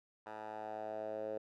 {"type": "tone with band-pass filter sweep", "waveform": "10% pulse", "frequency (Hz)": 108, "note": "A2", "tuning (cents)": -32, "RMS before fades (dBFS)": -43, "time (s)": [0.26, 1.38], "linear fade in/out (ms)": 5, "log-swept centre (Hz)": [1000, 520], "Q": 4, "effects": []}